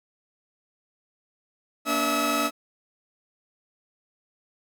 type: tone cluster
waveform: sawtooth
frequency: 235.1 / 288 / 654 / 1289 Hz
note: A#3 / D4 / E5 / E6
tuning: +15 / -34 / -14 / -39 cents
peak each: -28 / -24 / -26 / -22 dBFS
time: 1.85-2.51 s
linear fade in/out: 50 ms
effects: none